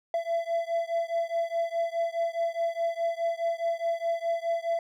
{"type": "beating tone pair", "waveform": "triangle", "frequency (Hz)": [670, 674.8], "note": ["E5", "E5"], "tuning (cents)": [28, 40], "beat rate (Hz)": 4.8, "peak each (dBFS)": [-27, -28], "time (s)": [0.14, 4.79], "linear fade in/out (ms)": 2, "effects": []}